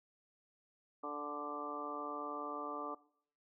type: harmonic tone with a mistuned harmonic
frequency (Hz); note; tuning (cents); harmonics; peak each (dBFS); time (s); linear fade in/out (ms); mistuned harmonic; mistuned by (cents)
146.83; D3; 0; 2 / 3 / 4 / 5 / 6 / 7 / 8; -47 / -48 / -48 / -49 / -50 / -50 / -43; 1.03-2.95; 10; 6; -17
effects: noise-tail reverb RT60 0.6 s tail -20 dB re dry